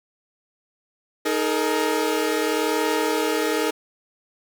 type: chord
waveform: sawtooth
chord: D# suspended fourth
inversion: none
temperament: equal with one note detuned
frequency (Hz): 311.1 / 425.3 / 466.2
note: D#4 / G#4 / A#4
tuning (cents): 0 / +41 / 0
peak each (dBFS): -21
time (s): 1.25-3.71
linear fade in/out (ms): 10
effects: none